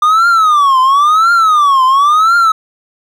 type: tone with vibrato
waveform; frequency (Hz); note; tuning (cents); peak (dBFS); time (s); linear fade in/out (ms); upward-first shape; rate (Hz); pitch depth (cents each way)
triangle; 1199; D6; +36; -4; 0.02-2.52; 5; triangle; 0.96; 280
effects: none